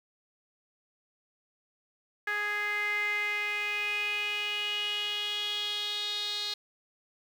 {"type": "tone with band-pass filter sweep", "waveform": "sawtooth", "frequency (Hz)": 415.3, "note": "G#4", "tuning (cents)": 0, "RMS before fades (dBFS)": -32, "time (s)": [2.27, 6.54], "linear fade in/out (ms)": 5, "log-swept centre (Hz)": [1800, 4000], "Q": 7, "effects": ["9-bit"]}